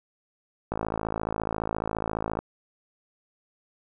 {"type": "click train", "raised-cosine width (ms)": 1, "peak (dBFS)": -14, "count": 92, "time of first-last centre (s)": [0.72, 2.39], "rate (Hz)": 54.5, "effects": []}